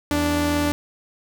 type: tone pair together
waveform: sawtooth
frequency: 82.2 / 292.6 Hz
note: E2 / D4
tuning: -4 / -6 cents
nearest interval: octave + minor seventh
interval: 2198 cents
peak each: -22 / -16 dBFS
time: 0.11-0.72 s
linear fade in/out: 0 ms
effects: none